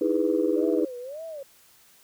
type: chord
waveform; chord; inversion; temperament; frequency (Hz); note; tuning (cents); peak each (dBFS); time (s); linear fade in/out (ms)
sine; E major seventh; third; just; 309 / 329.6 / 412 / 494.4; D#4 / E4 / G#4 / B4; -12 / 0 / -14 / +2; -26; 0.01-0.85; 5
type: tone with vibrato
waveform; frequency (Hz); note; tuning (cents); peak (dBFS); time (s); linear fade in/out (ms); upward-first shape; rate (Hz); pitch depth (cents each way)
sine; 565; C#5; +33; -34; 0.56-1.43; 5; sine; 1.8; 260
effects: tanh soft clip ceiling -10 dBFS + white hiss -57 dBFS RMS until 2.03 s